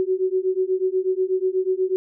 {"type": "beating tone pair", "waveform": "sine", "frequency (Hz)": [370, 378.2], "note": ["F#4", "F#4"], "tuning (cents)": [0, 38], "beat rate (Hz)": 8.2, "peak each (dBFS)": -22, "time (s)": [0, 1.96], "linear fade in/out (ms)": 0, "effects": []}